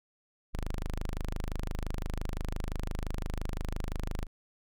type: tone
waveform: sawtooth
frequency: 25.82 Hz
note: G#0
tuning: 9 cents flat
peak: -28 dBFS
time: 0.53-4.27 s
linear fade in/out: 20 ms
effects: none